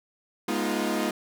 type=chord; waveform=sawtooth; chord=F half-diminished seventh; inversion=first; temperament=equal with one note detuned; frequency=207.7 / 242.6 / 311.1 / 349.2 Hz; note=Ab3 / Cb4 / Eb4 / F4; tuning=0 / -31 / 0 / 0 cents; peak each=-27 dBFS; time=0.48-1.11 s; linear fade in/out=5 ms; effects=none